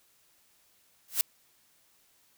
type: noise with exponential growth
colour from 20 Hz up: blue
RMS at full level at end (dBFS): -21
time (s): 1.08-1.21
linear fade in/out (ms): 1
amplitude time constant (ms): 28
effects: white hiss -66 dBFS RMS until 2.37 s